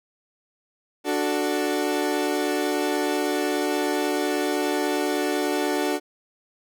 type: chord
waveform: 30% pulse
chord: D major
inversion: none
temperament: equal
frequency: 293.7 / 370 / 440 Hz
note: D4 / F#4 / A4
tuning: 0 / 0 / 0 cents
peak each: -23 / -24 / -26 dBFS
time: 1.04-6 s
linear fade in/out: 50 ms
effects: none